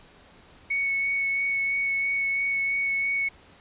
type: tone with vibrato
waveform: sine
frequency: 2217 Hz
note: C#7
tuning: in tune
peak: -23 dBFS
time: 0.7-3.29 s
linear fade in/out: 10 ms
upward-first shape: sine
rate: 3 Hz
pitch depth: 10 cents each way
effects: pink hiss -53 dBFS RMS until 3.6 s + resampled to 8000 Hz